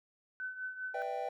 sine tone with tremolo, 1514 Hz, F#6, 39 cents sharp, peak -35 dBFS, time 0.4-1.02 s, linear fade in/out 0 ms, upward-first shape triangle, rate 5 Hz, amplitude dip 75%
triangle chord, E minor seventh, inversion second, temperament equal with one note detuned, 493.9 / 595.9 / 659.3 / 784 Hz, B4 / D5 / E5 / G5, 0 / +25 / 0 / 0 cents, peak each -39 / -40 / -40 / -36 dBFS, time 0.94-1.29 s, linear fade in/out 5 ms
effects none

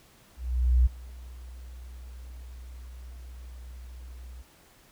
sine tone with ADSR envelope, 61.74 Hz, B1, in tune, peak -16 dBFS, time 0.36-4.43 s, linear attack 500 ms, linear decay 15 ms, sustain -24 dB, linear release 22 ms, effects pink hiss -58 dBFS RMS until 4.91 s

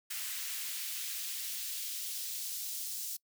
white noise with high-pass filter sweep, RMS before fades -39 dBFS, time 0.1-3.17 s, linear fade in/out 10 ms, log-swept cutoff 1800 to 5200 Hz, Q 0.96, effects noise-tail reverb RT60 0.1 s tail -25 dB re dry

